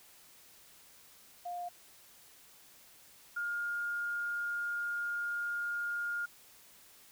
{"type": "tone pair in turn", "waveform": "sine", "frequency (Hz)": [706, 1416.1], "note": ["F5", "F6"], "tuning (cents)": [19, 24], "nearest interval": "octave", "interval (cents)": 1205, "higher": "second", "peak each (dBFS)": [-37, -33], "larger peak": "second", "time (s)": [[1.45, 1.69], [3.36, 6.26]], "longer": "second", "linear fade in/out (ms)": 10, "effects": ["white hiss -59 dBFS RMS until 7.11 s"]}